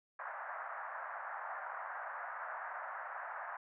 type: band-pass noise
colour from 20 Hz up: white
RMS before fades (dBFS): -44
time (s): 0.19-3.57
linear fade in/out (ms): 5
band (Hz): 630 to 1700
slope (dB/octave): 48
effects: none